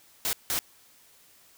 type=noise bursts at uneven times; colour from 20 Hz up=white; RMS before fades=-28 dBFS; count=2; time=0.25-0.33 / 0.5-0.59 s; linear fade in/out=0 ms; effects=white hiss -58 dBFS RMS until 1.57 s